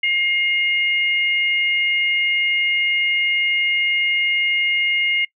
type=tone pair together; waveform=sine; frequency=2131 / 2845 Hz; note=C7 / F7; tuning=+31 / +31 cents; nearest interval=perfect fourth; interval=500 cents; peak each=-17 / -22 dBFS; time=0.03-5.25 s; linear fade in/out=5 ms; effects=noise-tail reverb RT60 0.1 s tail -22 dB re dry